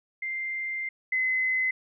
sine tone pair in turn, 2093 / 2039 Hz, C7 / C7, 0 / -45 cents, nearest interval unison, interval 45 cents, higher first, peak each -29 / -23 dBFS, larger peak second, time 0.22-0.89 / 1.12-1.71 s, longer first, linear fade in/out 5 ms, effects none

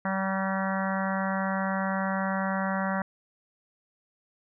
harmonic tone with a mistuned harmonic, 191.8 Hz, G3, 37 cents flat, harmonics 1 / 3 / 4 / 5 / 6 / 7 / 8 / 9 / 10, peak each -29 / -34 / -35 / -36 / -37 / -37 / -38 / -39 / -39 dBFS, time 0.05-3.02 s, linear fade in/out 2 ms, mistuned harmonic 7, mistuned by +38 cents, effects none

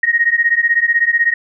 sine beating tone pair, 1864.7 / 1880.7 Hz, A#6 / A#6, 0 / +15 cents, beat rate 16 Hz, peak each -14 dBFS, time 0.03-1.34 s, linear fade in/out 5 ms, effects none

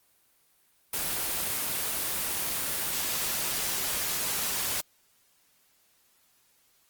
white noise, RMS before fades -30 dBFS, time 0.93-4.81 s, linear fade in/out 5 ms, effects white hiss -66 dBFS RMS until 6.89 s + Opus 24 kbps

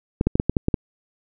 clicks, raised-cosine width 3 ms, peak -5 dBFS, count 8, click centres 0.211 / 0.27 / 0.355 / 0.399 / 0.496 / 0.568 / 0.684 / 0.742 s, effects none

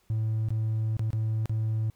triangle tone with dropouts, 110 Hz, A2, in tune, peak -22 dBFS, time 0.1-1.9 s, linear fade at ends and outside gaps 0 ms, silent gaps 0.486-0.505 / 0.968-0.994 / 1.105-1.131 / 1.457-1.495 s, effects tanh soft clip ceiling -20 dBFS + pink hiss -67 dBFS RMS until 1.95 s

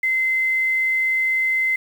sine tone with quantisation, 2064 Hz, C7, 24 cents flat, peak -17 dBFS, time 0.03-1.76 s, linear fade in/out 5 ms, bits 7, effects none

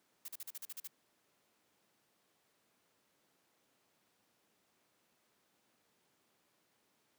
blue noise bursts, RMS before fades -45 dBFS, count 9, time 0.25-0.875 s, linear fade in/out 5 ms, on 33 ms, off 41 ms, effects pink hiss -75 dBFS RMS until 7.18 s + high-pass 200 Hz 12 dB/octave

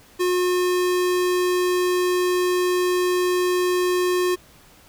square tone, 360 Hz, F#4, 47 cents flat, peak -19 dBFS, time 0.19-4.36 s, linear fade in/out 20 ms, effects pink hiss -51 dBFS RMS until 4.88 s

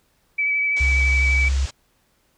sine tone with vibrato, 2293 Hz, D7, 42 cents flat, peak -18 dBFS, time 0.38-1.49 s, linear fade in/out 10 ms, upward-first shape sine, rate 12 Hz, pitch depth 16 cents each way
white low-pass noise, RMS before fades -37 dBFS, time 0.76-1.71 s, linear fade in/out 10 ms, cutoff 7500 Hz, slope 48 dB/octave
sine tone, 67.3 Hz, C2, 49 cents sharp, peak -17 dBFS, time 0.8-1.66 s, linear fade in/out 10 ms
effects pink hiss -64 dBFS RMS until 2.37 s

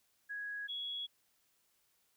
sine tone pair in turn, 1662 / 3348 Hz, G#6 / G#7, +1 / +13 cents, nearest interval octave, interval 1212 cents, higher second, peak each -39 / -38 dBFS, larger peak second, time 0.29-0.68 / 0.68-1.07 s, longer neither, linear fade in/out 20 ms, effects white hiss -75 dBFS RMS until 2.16 s

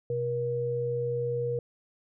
sine tone pair together, 127.2 / 476.9 Hz, C3 / A#4, -48 / +39 cents, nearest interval octave + major seventh, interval 2287 cents, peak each -33 / -28 dBFS, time 0.1-1.59 s, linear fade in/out 2 ms, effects none

